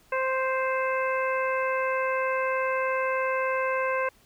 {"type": "harmonic tone", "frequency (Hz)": 523.3, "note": "C5", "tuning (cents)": 0, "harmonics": [1, 2, 3, 4, 5], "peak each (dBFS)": [-27, -29, -32, -35, -36], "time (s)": [0.12, 4.09], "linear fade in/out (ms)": 5, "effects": ["pink hiss -60 dBFS RMS until 4.25 s"]}